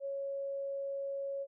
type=tone; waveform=sine; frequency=553 Hz; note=C#5; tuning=4 cents flat; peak=-35 dBFS; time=0-1.47 s; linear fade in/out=50 ms; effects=none